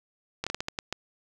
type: slowing click train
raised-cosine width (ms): 0.2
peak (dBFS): -13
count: 8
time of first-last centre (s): 0.44-0.926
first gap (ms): 26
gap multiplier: 1.32
effects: 8-bit